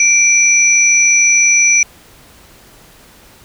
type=tone pair together; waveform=sine; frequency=2344 / 5907 Hz; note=D7 / F#8; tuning=-4 / -4 cents; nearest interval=octave + major third; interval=1600 cents; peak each=-10 dBFS; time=0-1.83 s; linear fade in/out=2 ms; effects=pink hiss -43 dBFS RMS until 3.44 s